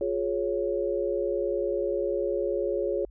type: chord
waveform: sine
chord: Db major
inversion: first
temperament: equal with one note detuned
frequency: 355.3 / 415.3 / 554.4 Hz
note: F4 / Ab4 / Db5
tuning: +30 / 0 / 0 cents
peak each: -30 / -29 / -29 dBFS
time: 0.01-3.05 s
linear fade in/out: 2 ms
effects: added 50 Hz sine -47 dBFS peak until 3.1 s